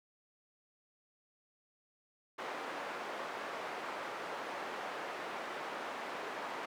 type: band-pass noise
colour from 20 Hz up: white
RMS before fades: -42 dBFS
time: 2.38-6.66 s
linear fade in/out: 10 ms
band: 370 to 1300 Hz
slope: 12 dB/octave
effects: none